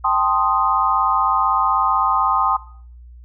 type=chord; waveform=sine; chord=A half-diminished seventh; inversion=third; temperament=equal; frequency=784 / 880 / 1046.5 / 1244.5 Hz; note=G5 / A5 / C6 / Eb6; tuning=0 / 0 / 0 / 0 cents; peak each=-22 / -23 / -19 / -19 dBFS; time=0.04-2.57 s; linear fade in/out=10 ms; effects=noise-tail reverb RT60 0.5 s tail -17 dB re dry + added 60 Hz sine -38 dBFS peak until 3.24 s